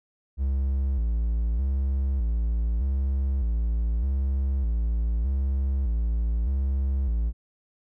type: tone with vibrato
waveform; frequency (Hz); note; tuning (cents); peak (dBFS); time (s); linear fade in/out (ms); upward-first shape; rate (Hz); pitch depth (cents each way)
triangle; 61.74; B1; 0; -20; 0.37-7.33; 50; square; 0.82; 150
effects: none